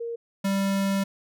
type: tone pair in turn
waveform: sine / square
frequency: 466.2 / 196.01 Hz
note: A#4 / G3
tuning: 0 / 0 cents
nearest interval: octave + minor third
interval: 1500 cents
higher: first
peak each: -29 / -23 dBFS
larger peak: second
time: 0-0.16 / 0.44-1.04 s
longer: second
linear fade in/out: 10 ms
effects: none